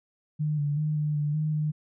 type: tone with pitch steps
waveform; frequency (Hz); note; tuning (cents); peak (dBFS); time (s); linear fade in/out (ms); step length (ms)
sine; 151.6 / 145.4 / 152.7 / 150.1 / 147.9 / 154 / 152.1; D#3 / D3 / D#3 / D3 / D3 / D#3 / D#3; -45 / -17 / -32 / +38 / +13 / -17 / -39; -24; 0.39-1.72; 20; 190
effects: none